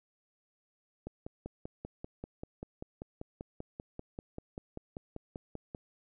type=click train; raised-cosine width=2 ms; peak=-27 dBFS; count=25; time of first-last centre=1.07-5.748 s; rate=5.13 Hz; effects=none